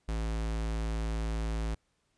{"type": "tone", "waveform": "square", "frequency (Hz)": 55, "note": "A1", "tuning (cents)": 0, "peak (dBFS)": -31, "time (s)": [0.08, 1.75], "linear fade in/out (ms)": 10, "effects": ["pink hiss -75 dBFS RMS until 2.17 s", "resampled to 22050 Hz"]}